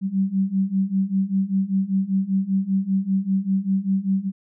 sine beating tone pair, 190 / 195.1 Hz, F#3 / G3, +46 / -8 cents, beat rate 5.1 Hz, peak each -23 / -21 dBFS, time 0.01-4.32 s, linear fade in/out 50 ms, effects none

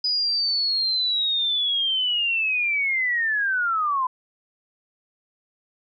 sine linear sweep, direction down, 4978 to 1000 Hz, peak -20 dBFS, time 0.04-4.07 s, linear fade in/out 5 ms, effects none

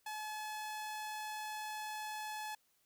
sawtooth tone, 856 Hz, A5, 48 cents flat, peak -37 dBFS, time 0.06-2.55 s, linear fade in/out 5 ms, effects white hiss -75 dBFS RMS until 2.85 s

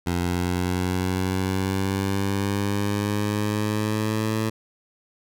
15% pulse linear sweep, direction up, 87.2 to 110.4 Hz, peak -16 dBFS, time 0.06-4.5 s, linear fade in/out 10 ms, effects none

